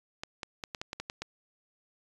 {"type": "clicks", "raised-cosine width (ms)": 0.2, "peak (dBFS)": -19, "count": 9, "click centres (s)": [0.235, 0.432, 0.638, 0.748, 0.815, 0.931, 1, 1.099, 1.22], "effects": ["resampled to 24000 Hz"]}